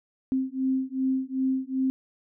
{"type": "beating tone pair", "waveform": "sine", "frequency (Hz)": [261.6, 264.2], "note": ["C4", "C4"], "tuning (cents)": [0, 17], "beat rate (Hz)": 2.6, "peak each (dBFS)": -27, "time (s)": [0.32, 1.9], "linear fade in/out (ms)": 0, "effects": []}